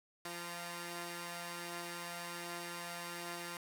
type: tone cluster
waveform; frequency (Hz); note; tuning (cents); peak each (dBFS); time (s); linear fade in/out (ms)
5% pulse; 172.7 / 346.7 / 934; F3 / F4 / A#5; -19 / -13 / +3; -33 / -37 / -37; 0.25-3.57; 2
effects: none